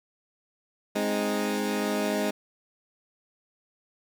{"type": "chord", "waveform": "20% pulse", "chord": "Ab major", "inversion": "none", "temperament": "equal", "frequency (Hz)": [207.7, 261.6, 311.1], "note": ["Ab3", "C4", "Eb4"], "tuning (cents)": [0, 0, 0], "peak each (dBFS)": [-23, -27, -27], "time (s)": [0.95, 2.31], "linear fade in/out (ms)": 10, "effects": []}